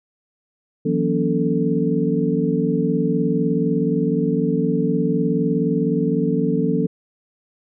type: tone cluster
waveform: sine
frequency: 163.3 / 182.8 / 239.4 / 283.4 / 443.4 Hz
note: E3 / F#3 / A#3 / C#4 / A4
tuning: -16 / -21 / +46 / +38 / +13 cents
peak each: -23 dBFS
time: 0.85-6.87 s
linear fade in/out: 10 ms
effects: none